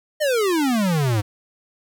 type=exponential sweep; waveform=square; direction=down; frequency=627 to 99.4 Hz; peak=-18 dBFS; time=0.2-1.22 s; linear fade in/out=20 ms; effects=9-bit